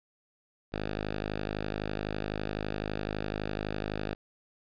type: tone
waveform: 5% pulse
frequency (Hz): 51.91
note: G#1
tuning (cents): 0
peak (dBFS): -21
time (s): 0.72-4.15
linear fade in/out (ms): 20
effects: resampled to 11025 Hz